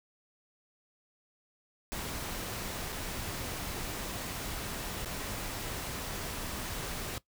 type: noise with dropouts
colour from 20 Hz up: pink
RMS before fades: -38 dBFS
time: 1.92-7.18 s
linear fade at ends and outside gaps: 0 ms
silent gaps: 2.922-2.926 / 5.048-5.058 s
effects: noise-tail reverb RT60 0.1 s tail -18 dB re dry